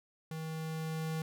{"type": "tone with level ramp", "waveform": "square", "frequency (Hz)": 159.4, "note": "D#3", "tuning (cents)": 42, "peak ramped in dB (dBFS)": [-39, -34], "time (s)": [0.31, 1.22], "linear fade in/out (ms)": 2, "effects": []}